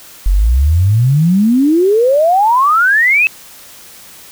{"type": "exponential sweep", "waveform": "sine", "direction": "up", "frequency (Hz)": [42.57, 2637], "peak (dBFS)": -7, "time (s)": [0.26, 3.27], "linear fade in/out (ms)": 0, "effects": ["white hiss -37 dBFS RMS until 4.31 s"]}